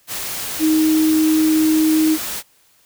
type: tone in noise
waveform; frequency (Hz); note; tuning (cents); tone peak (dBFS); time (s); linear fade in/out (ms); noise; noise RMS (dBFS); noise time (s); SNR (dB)
sine; 313.6; D#4; +14; -12; 0.59-2.18; 50; white; -26; 0.07-2.43; +11
effects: white hiss -56 dBFS RMS until 2.85 s